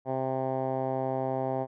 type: tone with low-pass filter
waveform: 10% pulse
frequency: 131.7 Hz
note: C3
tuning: 12 cents sharp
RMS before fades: -30 dBFS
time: 0.05-1.67 s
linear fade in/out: 50 ms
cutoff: 780 Hz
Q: 2.5
effects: none